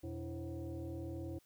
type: tone with frequency modulation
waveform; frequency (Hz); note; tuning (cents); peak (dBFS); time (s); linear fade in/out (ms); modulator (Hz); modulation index
sine; 123.47; B2; 0; -40; 0.03-1.39; 10; 208; 1.7
effects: white hiss -71 dBFS RMS until 1.45 s